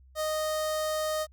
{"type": "tone with notch filter", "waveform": "sawtooth", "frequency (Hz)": 620, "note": "D#5", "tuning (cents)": -6, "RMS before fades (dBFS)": -30, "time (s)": [0.15, 1.27], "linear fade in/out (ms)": 50, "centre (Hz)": 2400, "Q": 1.8, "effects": ["added 65 Hz sine -53 dBFS peak until 1.32 s"]}